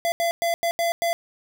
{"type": "tone bursts at uneven times", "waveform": "square", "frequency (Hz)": 679, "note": "F5", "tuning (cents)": -49, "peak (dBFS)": -21, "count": 6, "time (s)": [[0.05, 0.12], [0.2, 0.31], [0.42, 0.54], [0.63, 0.71], [0.79, 0.92], [1.02, 1.13]], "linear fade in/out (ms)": 0, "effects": []}